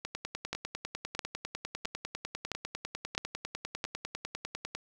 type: two click trains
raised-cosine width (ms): 0.2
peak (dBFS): -19 / -16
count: 48 / 6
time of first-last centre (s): 0.05-4.75 / 0.53-3.841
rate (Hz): 10 / 1.51
effects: none